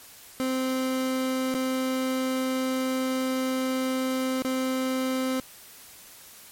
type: tone with dropouts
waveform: 30% pulse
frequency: 260 Hz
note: C4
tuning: 11 cents flat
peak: -22 dBFS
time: 0.4-5.4 s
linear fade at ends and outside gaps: 0 ms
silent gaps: 1.542-1.548 / 4.421-4.448 s
effects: white hiss -48 dBFS RMS until 6.51 s + MP3 64 kbps